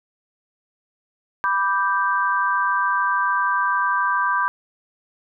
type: chord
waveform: sine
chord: G major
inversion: first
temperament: equal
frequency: 987.8 / 1174.7 / 1568 Hz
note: B5 / D6 / G6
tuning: 0 / 0 / 0 cents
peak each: -22 dBFS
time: 1.44-4.48 s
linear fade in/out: 0 ms
effects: none